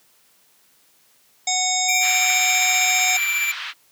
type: harmonic tone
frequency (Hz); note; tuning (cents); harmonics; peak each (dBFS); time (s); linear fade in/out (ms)
740; F#5; 0; 1 / 3 / 5 / 7 / 9 / 10; -25 / -27 / -26 / -29 / -25 / -24; 1.47-3.17; 5
type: tone with tremolo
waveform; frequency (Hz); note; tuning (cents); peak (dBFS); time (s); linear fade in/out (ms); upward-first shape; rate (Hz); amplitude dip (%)
square; 2349; D7; 0; -19; 1.88-3.52; 10; sine; 15; 30
type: band-pass noise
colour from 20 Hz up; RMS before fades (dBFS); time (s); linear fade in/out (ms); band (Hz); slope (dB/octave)
white; -31; 2-3.74; 50; 1200 to 3600; 24
effects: white hiss -58 dBFS RMS until 3.91 s + high-pass 100 Hz 12 dB/octave